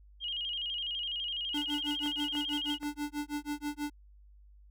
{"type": "tone with vibrato", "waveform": "sine", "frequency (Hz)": 3044, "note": "F#7", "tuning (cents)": 48, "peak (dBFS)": -33, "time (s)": [0.2, 2.79], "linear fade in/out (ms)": 50, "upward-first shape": "square", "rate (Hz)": 12, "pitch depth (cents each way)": 88}
{"type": "tone with tremolo", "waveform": "square", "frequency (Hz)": 293.7, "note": "D4", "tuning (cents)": 0, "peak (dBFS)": -32, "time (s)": [1.54, 3.9], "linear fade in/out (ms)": 5, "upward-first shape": "sine", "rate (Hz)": 6.2, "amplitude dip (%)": 100}
{"type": "clicks", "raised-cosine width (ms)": 0.5, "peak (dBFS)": -31, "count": 3, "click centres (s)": [2.06, 2.352, 2.831]}
{"effects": ["added 50 Hz sine -54 dBFS peak until 4.7 s"]}